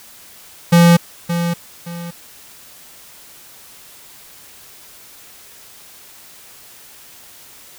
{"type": "tone with echo", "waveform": "square", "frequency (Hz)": 171.1, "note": "F3", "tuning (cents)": -35, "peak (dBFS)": -7, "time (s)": [0.72, 0.97], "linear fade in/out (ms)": 10, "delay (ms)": 570, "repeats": 2, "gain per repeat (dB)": -10, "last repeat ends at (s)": 2.11, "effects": ["white hiss -42 dBFS RMS until 7.78 s"]}